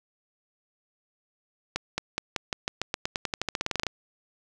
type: accelerating click train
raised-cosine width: 0.2 ms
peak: -10 dBFS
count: 22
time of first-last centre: 1.76-3.867 s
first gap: 220 ms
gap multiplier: 0.91
effects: none